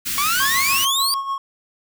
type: band-stop noise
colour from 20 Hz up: white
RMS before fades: -24 dBFS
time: 0.05-0.86 s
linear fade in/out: 20 ms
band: 310 to 1400 Hz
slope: 24 dB/octave
type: exponential sweep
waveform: sawtooth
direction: up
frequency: 1102 to 4800 Hz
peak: -15 dBFS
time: 0.18-1.14 s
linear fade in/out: 0 ms
type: tone with tremolo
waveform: triangle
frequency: 1094 Hz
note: C#6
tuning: 23 cents flat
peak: -18 dBFS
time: 0.4-1.38 s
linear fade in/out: 2 ms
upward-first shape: sine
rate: 6.8 Hz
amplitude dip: 60%
effects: none